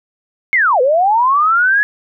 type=linear two-way sweep; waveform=sine; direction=down then up; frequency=2217 to 482 to 1706 Hz; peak=-9 dBFS; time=0.53-1.83 s; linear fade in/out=0 ms; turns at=0.81 s; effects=none